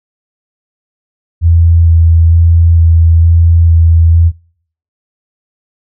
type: tone with vibrato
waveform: sine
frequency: 83.2 Hz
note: E2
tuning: 17 cents sharp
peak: -3 dBFS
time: 1.41-4.32 s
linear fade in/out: 50 ms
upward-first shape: square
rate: 1.1 Hz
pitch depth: 12 cents each way
effects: noise-tail reverb RT60 0.6 s tail -25 dB re dry